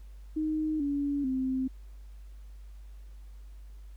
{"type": "tone with pitch steps", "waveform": "sine", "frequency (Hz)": [310.3, 284.5, 260.9], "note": ["D#4", "C#4", "C4"], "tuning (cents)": [-5, 45, -5], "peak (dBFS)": -27, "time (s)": [0.36, 1.68], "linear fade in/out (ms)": 10, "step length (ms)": 440, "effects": ["added 50 Hz sine -44 dBFS peak until 3.96 s", "pink hiss -67 dBFS RMS until 3.96 s"]}